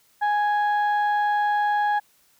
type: tone pair together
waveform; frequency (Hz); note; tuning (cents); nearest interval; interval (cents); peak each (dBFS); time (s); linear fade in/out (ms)
sine; 830.6 / 1661.2; G#5 / G#6; 0 / 0; octave; 1200; -18 / -25; 0.21-2; 20
effects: tanh soft clip ceiling -16 dBFS + white hiss -61 dBFS RMS until 2.39 s